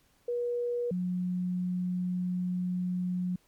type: tone pair in turn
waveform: sine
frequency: 481.9 / 180.51 Hz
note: B4 / F#3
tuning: -43 / -43 cents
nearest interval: octave + perfect fourth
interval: 1700 cents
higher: first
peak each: -28 dBFS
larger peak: neither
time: 0.28-0.91 / 0.91-3.36 s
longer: second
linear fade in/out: 5 ms
effects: pink hiss -67 dBFS RMS until 3.47 s + MP3 96 kbps